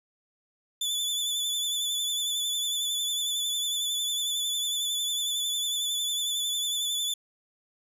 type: tone with vibrato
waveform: sawtooth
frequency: 3483 Hz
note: A7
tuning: 18 cents flat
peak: -24 dBFS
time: 0.81-7.14 s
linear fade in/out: 5 ms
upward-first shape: sine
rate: 11 Hz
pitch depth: 39 cents each way
effects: resampled to 32000 Hz